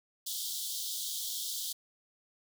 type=high-pass noise; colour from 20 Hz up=pink; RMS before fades=-37 dBFS; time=0.26-1.73 s; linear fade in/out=10 ms; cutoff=3200 Hz; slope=96 dB/octave; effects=none